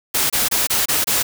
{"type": "noise bursts", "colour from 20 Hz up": "white", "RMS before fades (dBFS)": -18, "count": 6, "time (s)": [0.14, 1.23], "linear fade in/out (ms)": 10, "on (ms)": 160, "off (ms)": 26, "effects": []}